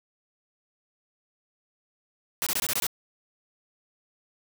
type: noise bursts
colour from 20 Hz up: white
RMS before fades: -27 dBFS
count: 7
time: 2.42-2.867 s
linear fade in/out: 0 ms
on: 45 ms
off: 22 ms
effects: none